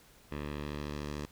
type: tone with low-pass filter sweep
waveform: 10% pulse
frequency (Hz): 73.5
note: D2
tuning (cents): +2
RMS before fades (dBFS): -39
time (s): 0.31-1.26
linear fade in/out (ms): 10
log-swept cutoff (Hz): 2700 to 6900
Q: 1.2
effects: pink hiss -60 dBFS RMS until 1.31 s